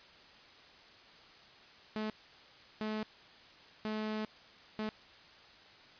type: tone bursts at uneven times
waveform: sawtooth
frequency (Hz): 215.5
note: A3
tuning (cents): -36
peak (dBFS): -31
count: 4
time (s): 1.96-2.1 / 2.81-3.03 / 3.85-4.25 / 4.79-4.89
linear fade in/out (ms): 0
effects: white hiss -57 dBFS RMS until 5.99 s + resampled to 11025 Hz